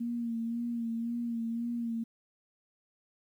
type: tone with vibrato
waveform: sine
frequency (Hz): 233.1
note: A#3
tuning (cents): 0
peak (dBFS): -31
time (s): 0-2.04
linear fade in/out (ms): 10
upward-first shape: sine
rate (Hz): 1.9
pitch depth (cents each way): 35
effects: 11-bit